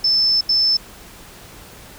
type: tone bursts at uneven times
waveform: sine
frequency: 5274 Hz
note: E8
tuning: in tune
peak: -13 dBFS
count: 2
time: 0.04-0.41 / 0.49-0.77 s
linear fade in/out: 5 ms
effects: pink hiss -41 dBFS RMS until 1.98 s